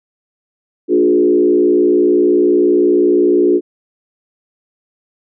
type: tone with frequency modulation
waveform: sine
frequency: 356.9 Hz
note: F4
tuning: 38 cents sharp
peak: -8 dBFS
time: 0.88-3.61 s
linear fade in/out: 50 ms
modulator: 60.1 Hz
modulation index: 1.1
effects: none